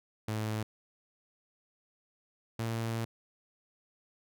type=tone pair in turn; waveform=sawtooth; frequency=108.5 / 114.02 Hz; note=A2 / A#2; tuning=-24 / -38 cents; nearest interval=minor second; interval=86 cents; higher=second; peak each=-28 dBFS; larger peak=neither; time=0.28-0.63 / 2.59-3.05 s; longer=second; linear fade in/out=5 ms; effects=none